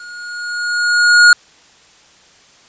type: tone with level ramp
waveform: square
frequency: 1437 Hz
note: F6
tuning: 49 cents sharp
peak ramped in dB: -32 to -3 dBFS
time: 0-1.33 s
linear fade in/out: 2 ms
effects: white hiss -47 dBFS RMS until 2.68 s + resampled to 16000 Hz